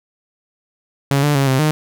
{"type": "tone with pitch steps", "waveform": "sawtooth", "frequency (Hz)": [139.2, 146.9, 137.6, 131.9, 153.4], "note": ["C#3", "D3", "C#3", "C3", "D#3"], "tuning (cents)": [8, 1, -12, 14, -24], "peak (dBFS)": -9, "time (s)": [1.11, 1.71], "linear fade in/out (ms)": 0, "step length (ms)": 120, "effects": []}